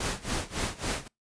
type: noise with tremolo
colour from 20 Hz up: pink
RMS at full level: -29 dBFS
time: 0-1.08 s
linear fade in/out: 5 ms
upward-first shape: sine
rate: 3.6 Hz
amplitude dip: 90%
effects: noise-tail reverb RT60 0.2 s tail -26 dB re dry + resampled to 22050 Hz